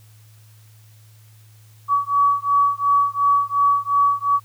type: beating tone pair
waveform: sine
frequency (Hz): 1135 / 1137.8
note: C#6 / C#6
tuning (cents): +41 / +45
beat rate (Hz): 2.8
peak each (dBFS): -18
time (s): 1.88-4.4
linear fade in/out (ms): 50
effects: added 108 Hz sine -46 dBFS peak until 4.44 s + white hiss -56 dBFS RMS until 4.44 s